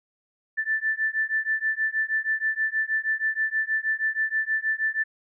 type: beating tone pair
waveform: sine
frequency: 1760 / 1766.3 Hz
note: A6 / A6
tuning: 0 / +6 cents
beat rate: 6.3 Hz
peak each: -26 dBFS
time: 0.57-5.04 s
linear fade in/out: 20 ms
effects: none